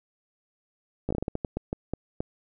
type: slowing click train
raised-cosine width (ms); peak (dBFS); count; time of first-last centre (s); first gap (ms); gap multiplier
2; -15; 13; 1.09-2.205; 15; 1.3
effects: none